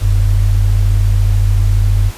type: tone pair together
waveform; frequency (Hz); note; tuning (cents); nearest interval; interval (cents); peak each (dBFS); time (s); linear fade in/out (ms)
sine; 43.78 / 98; F1 / G2; +5 / 0; octave + major second; 1395; -11; 0-2.12; 50
effects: pink hiss -33 dBFS RMS until 2.17 s + resampled to 32000 Hz